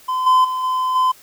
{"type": "tone with level steps", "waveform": "triangle", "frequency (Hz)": 1023, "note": "C6", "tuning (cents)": -39, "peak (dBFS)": [-16, -8, -18, -15, -11], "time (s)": [0.08, 1.12], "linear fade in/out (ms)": 10, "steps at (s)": [0.26, 0.44, 0.63, 0.95], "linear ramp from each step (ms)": 10, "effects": ["white hiss -47 dBFS RMS until 1.22 s"]}